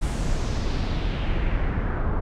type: noise with low-pass filter sweep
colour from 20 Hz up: brown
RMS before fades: -24 dBFS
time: 0.01-2.21 s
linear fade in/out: 20 ms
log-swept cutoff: 9500 to 1200 Hz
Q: 2
effects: none